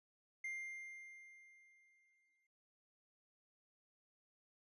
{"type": "tone with exponential decay", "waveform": "triangle", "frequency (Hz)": 2100, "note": "C7", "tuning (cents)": 6, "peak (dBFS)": -39, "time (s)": [0.44, 2.47], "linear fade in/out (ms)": 5, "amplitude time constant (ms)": 440, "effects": ["resampled to 24000 Hz"]}